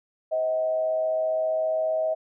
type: tone with frequency modulation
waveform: sine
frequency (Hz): 636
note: D#5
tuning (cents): +38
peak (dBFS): -22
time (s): 0.31-2.15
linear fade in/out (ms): 20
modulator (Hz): 115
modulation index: 0.38
effects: none